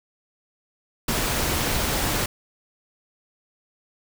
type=noise; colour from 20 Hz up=pink; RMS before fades=-24 dBFS; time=1.08-2.26 s; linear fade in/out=5 ms; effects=none